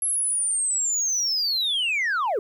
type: linear sweep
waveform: sine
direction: down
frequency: 11175 to 370 Hz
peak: -19 dBFS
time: 0.02-2.39 s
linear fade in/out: 2 ms
effects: tanh soft clip ceiling -20 dBFS + 10-bit